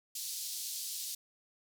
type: band-pass noise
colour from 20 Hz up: pink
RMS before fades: -40 dBFS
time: 0.15-1.15 s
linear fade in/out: 5 ms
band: 4100 to 16000 Hz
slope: 24 dB/octave
effects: none